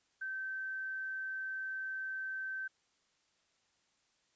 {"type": "tone", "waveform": "sine", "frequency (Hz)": 1547, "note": "G6", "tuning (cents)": -23, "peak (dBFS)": -37, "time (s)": [0.21, 2.68], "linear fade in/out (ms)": 10, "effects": ["white hiss -75 dBFS RMS until 4.35 s", "resampled to 16000 Hz"]}